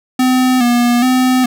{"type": "tone with vibrato", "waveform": "square", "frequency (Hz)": 247.9, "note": "B3", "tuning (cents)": 7, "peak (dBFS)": -10, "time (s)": [0.19, 1.46], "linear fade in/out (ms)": 5, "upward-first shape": "square", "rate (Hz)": 1.2, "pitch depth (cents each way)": 51, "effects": []}